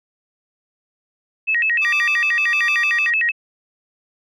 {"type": "tone with vibrato", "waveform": "sine", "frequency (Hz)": 2217, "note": "C#7", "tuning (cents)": 0, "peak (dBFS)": -15, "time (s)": [1.47, 3.32], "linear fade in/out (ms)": 20, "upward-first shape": "square", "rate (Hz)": 6.6, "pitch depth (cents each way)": 280}
{"type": "tone with tremolo", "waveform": "15% pulse", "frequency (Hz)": 1183, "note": "D6", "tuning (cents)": 12, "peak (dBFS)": -18, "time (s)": [1.81, 3.11], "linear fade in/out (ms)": 20, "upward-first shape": "triangle", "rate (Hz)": 1.4, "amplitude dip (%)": 55}
{"effects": ["low-pass 7000 Hz 12 dB/octave"]}